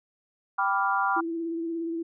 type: chord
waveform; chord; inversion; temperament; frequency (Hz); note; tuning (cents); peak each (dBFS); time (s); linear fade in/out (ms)
sine; G dominant seventh; none; equal; 784 / 987.8 / 1174.7 / 1396.9; G5 / B5 / D6 / F6; 0 / 0 / 0 / 0; -28; 0.58-1.21; 10
type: tone with vibrato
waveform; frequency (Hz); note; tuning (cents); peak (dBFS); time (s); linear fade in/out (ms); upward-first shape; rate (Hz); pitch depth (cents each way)
sine; 332; E4; +12; -28; 1.16-2.03; 10; sine; 17; 27
effects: none